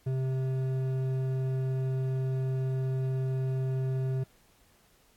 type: tone with hard clipping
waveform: triangle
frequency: 131.3 Hz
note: C3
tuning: 6 cents sharp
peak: -29 dBFS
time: 0.06-4.24 s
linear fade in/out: 10 ms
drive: 12 dB
effects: pink hiss -64 dBFS RMS until 5.16 s + AAC 64 kbps